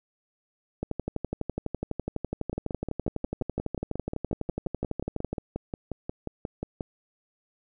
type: two click trains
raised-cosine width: 2 ms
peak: -16 / -18 dBFS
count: 55 / 25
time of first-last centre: 0.83-5.33 / 2.53-6.808 s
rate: 12 / 5.61 Hz
effects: none